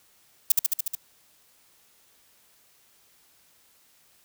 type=noise with echo; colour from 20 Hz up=violet; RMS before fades=-17 dBFS; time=0.5-0.52 s; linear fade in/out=5 ms; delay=72 ms; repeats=6; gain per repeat=-2 dB; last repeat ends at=0.952 s; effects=white hiss -61 dBFS RMS until 4.24 s